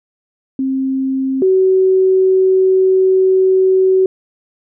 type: tone pair in turn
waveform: sine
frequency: 265.7 / 377.1 Hz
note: C4 / F#4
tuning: +27 / +33 cents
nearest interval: tritone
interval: 606 cents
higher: second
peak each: -14 / -8 dBFS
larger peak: second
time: 0.59-1.42 / 1.42-4.06 s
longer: second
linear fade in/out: 2 ms
effects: none